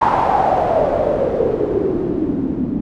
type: noise with low-pass filter sweep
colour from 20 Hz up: white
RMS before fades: -17 dBFS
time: 0.01-2.81 s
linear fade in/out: 10 ms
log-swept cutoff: 950 to 240 Hz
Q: 5.6
effects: none